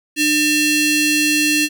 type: ring-modulated tone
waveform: sawtooth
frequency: 1500 Hz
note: F#6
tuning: 23 cents sharp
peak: -7 dBFS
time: 0.16-1.69 s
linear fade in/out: 50 ms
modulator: 1200 Hz
effects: none